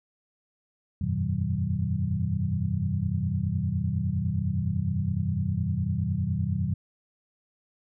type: tone cluster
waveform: sine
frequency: 88 / 97.8 / 122.1 / 156.7 / 188.4 Hz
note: F2 / G2 / B2 / D#3 / F#3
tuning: +14 / -4 / -19 / +13 / +32 cents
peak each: -31 dBFS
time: 1.01-6.74 s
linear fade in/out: 5 ms
effects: none